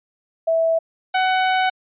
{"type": "tone pair in turn", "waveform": ["sine", "sawtooth"], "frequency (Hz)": [655, 748.1], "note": ["E5", "F#5"], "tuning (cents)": [-11, 19], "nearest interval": "major second", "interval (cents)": 230, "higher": "second", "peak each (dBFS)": [-15, -12], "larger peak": "second", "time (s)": [[0.47, 0.79], [1.14, 1.7]], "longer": "second", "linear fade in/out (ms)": 10, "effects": ["resampled to 8000 Hz"]}